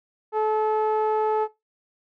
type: tone with low-pass filter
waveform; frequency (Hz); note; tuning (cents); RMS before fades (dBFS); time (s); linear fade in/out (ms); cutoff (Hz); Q
sawtooth; 432.2; A4; -31; -23; 0.32-1.48; 50; 960; 1.8
effects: noise-tail reverb RT60 0.2 s tail -18 dB re dry